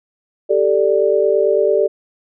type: chord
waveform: sine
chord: G suspended second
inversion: none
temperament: just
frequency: 392 / 441 / 588 Hz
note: G4 / A4 / D5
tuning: 0 / +4 / +2 cents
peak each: -16 dBFS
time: 0.49-1.88 s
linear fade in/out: 20 ms
effects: none